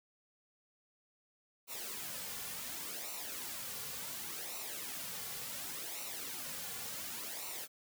white noise with flanger, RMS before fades -43 dBFS, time 1.67-7.68 s, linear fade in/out 50 ms, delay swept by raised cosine 0.6 to 3.2 ms, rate 0.69 Hz, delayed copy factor -0.65, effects none

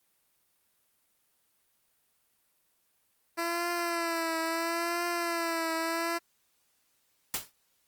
10% pulse tone with vibrato, 335.9 Hz, E4, 33 cents sharp, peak -21 dBFS, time 3.37-6.19 s, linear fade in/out 20 ms, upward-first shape triangle, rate 0.74 Hz, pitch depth 59 cents each way
white noise with exponential decay, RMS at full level -27 dBFS, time 7.34-7.51 s, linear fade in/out 2 ms, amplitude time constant 36 ms
effects white hiss -72 dBFS RMS until 7.87 s + Opus 32 kbps

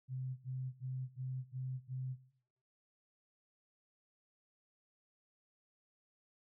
sine tone bursts, 129.7 Hz, C3, 15 cents flat, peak -38 dBFS, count 6, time 0.08-2.165 s, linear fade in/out 50 ms, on 290 ms, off 69 ms, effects noise-tail reverb RT60 0.7 s tail -17 dB re dry

